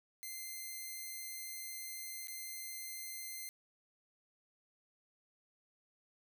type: tone with dropouts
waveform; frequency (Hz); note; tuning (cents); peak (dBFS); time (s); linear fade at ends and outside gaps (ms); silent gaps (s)
5% pulse; 2082; C7; -9; -33; 0.23-3.49; 0; 2.272-2.282
effects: none